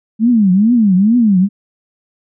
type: tone with vibrato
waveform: sine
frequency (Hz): 211.2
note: G#3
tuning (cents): +29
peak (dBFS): -7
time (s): 0.19-1.49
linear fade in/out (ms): 50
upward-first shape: triangle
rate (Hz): 2.3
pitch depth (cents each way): 300
effects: none